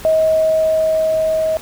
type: tone with level ramp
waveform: sine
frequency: 635 Hz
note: D#5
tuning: 35 cents sharp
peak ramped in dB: -10 to -14 dBFS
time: 0.05-1.57 s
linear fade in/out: 0 ms
effects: pink hiss -35 dBFS RMS until 1.61 s